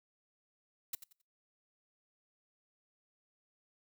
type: noise with echo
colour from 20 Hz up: blue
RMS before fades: -37 dBFS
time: 0.93-0.95 s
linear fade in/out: 5 ms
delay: 89 ms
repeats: 3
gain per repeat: -12 dB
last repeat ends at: 1.217 s
effects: noise-tail reverb RT60 0.4 s tail -25 dB re dry